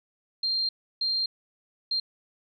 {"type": "tone bursts at uneven times", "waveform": "sine", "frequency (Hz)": 4186, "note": "C8", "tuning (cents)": 0, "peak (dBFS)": -24, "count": 3, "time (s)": [[0.43, 0.69], [1.01, 1.26], [1.91, 2]], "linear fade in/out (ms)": 5, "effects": []}